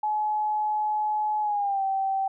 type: tone with pitch glide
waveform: sine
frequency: 850 to 775 Hz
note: G#5 to G5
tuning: +40 to -20 cents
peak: -23 dBFS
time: 0.03-2.28 s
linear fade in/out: 5 ms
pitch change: -160 cents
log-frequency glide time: 1.41-1.83 s
effects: none